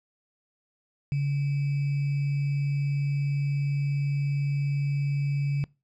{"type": "tone with sample-and-hold", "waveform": "sine", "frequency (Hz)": 141.4, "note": "C#3", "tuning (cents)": 35, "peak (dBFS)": -23, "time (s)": [1.12, 5.64], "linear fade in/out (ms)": 0, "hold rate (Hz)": 2450, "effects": ["noise-tail reverb RT60 0.3 s tail -24 dB re dry", "low-pass 4000 Hz 12 dB/octave"]}